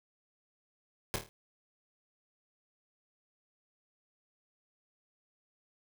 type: noise with echo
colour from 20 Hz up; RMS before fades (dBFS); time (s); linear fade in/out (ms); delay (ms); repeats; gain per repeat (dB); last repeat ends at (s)
pink; -32; 1.14-1.16; 0; 26; 5; -6; 1.29
effects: none